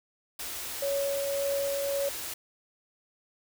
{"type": "band-stop noise", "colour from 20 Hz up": "white", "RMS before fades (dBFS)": -37, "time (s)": [0.39, 2.34], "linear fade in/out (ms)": 5, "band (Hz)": [140, 240], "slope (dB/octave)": 96}
{"type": "tone with tremolo", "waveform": "sine", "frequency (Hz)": 559, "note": "C#5", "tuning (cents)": 14, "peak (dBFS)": -26, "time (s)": [0.82, 2.09], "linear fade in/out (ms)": 5, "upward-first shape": "triangle", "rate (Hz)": 1.8, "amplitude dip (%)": 30}
{"effects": []}